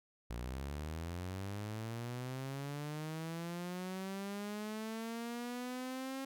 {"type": "linear sweep", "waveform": "sawtooth", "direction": "up", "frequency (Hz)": [56.8, 270.1], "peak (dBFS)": -36, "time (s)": [0.3, 6.25], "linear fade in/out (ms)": 5, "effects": []}